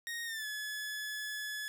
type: tone with pitch glide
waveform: sawtooth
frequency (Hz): 1864.7 to 1709.9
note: A#6 to A6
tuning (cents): 0 to -50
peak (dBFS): -34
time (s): 0.07-1.68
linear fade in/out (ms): 0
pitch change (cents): -150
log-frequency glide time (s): 0.25-0.46
effects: none